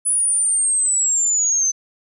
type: linear sweep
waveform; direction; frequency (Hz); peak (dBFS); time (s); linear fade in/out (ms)
sine; down; 9956 to 6120; -15; 0.05-1.72; 20
effects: none